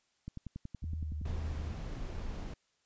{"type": "click train", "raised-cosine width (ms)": 5, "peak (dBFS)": -29, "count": 12, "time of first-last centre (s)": [0.28, 1.308], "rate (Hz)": 10.7}
{"type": "tone with vibrato", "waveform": "sine", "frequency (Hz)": 77.78, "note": "D#2", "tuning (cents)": 0, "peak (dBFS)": -35, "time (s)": [0.82, 1.73], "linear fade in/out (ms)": 10, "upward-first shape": "sine", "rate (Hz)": 2.3, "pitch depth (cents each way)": 45}
{"type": "noise", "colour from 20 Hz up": "brown", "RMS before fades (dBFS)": -40, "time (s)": [1.25, 2.54], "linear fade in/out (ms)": 5}
{"effects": ["white hiss -75 dBFS RMS until 2.85 s", "resampled to 16000 Hz"]}